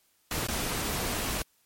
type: noise with dropouts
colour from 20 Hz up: pink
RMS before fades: -31 dBFS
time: 0.31-1.42 s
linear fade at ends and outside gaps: 2 ms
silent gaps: 0.469-0.484 s
effects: white hiss -68 dBFS RMS until 1.65 s + MP3 64 kbps